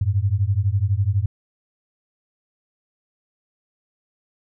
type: beating tone pair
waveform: sine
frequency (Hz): 93.7 / 105.7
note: F#2 / G#2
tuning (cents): +22 / +31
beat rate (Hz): 12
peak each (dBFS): -20 / -20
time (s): 0.01-1.26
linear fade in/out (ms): 5
effects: none